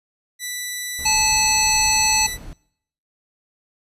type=tone; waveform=10% pulse; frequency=1975.5 Hz; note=B6; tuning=in tune; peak=-17 dBFS; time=0.39-2.38 s; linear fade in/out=50 ms
type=noise; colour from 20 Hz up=brown; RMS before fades=-35 dBFS; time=0.99-2.53 s; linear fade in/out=0 ms
type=harmonic tone; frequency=867 Hz; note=A5; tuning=26 cents flat; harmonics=1 / 3 / 5 / 7 / 9; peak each=-22 / -22 / -22 / -22 / -22 dBFS; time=1.05-2.27 s; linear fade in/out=10 ms
effects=noise-tail reverb RT60 0.7 s tail -24 dB re dry + resampled to 32000 Hz